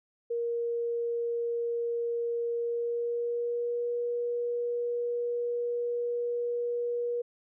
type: tone with pitch glide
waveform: sine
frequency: 470 to 479 Hz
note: A#4 to A#4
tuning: +14 to +47 cents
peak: -28 dBFS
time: 0.3-7.22 s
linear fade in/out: 10 ms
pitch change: +33 cents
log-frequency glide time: 2.56-3.91 s
effects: none